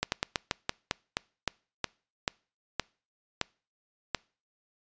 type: slowing click train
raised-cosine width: 0.2 ms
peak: -9 dBFS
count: 14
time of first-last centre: 0.03-4.147 s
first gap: 91 ms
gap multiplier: 1.19
effects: noise-tail reverb RT60 0.4 s tail -26 dB re dry + resampled to 16000 Hz